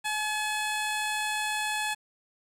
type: tone with low-pass filter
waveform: 15% pulse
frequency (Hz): 853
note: G#5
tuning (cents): +46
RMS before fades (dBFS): -30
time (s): 0.04-1.95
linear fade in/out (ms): 20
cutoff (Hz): 11000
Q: 1.1
effects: 9-bit